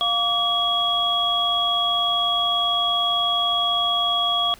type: tone cluster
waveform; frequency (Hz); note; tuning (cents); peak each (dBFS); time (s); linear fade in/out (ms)
sine; 700 / 1151 / 3318; F5 / D6 / G#7; +4 / -35 / -2; -26 / -25 / -20; 0.01-4.54; 0
effects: pink hiss -48 dBFS RMS until 4.59 s